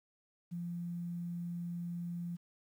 sine tone with quantisation, 172.9 Hz, F3, 17 cents flat, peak -37 dBFS, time 0.51-2.37 s, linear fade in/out 20 ms, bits 11, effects none

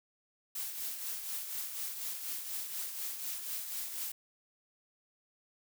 blue noise with tremolo, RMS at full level -37 dBFS, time 0.55-4.12 s, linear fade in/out 5 ms, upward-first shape triangle, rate 4.1 Hz, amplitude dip 55%, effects none

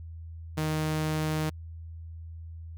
sawtooth tone, 155.56 Hz, D#3, in tune, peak -23 dBFS, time 0.57-1.5 s, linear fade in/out 10 ms, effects added 82 Hz sine -39 dBFS peak until 2.77 s

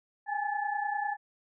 sine tone cluster, 813 / 843 / 1733 Hz, G#5 / G#5 / A6, -37 / +26 / -27 cents, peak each -32 / -34 / -36 dBFS, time 0.26-1.17 s, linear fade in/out 50 ms, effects none

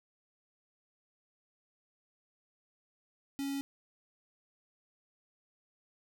square tone with notch filter, 277.2 Hz, C#4, in tune, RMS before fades -36 dBFS, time 3.39-3.61 s, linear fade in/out 0 ms, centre 1100 Hz, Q 0.7, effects none

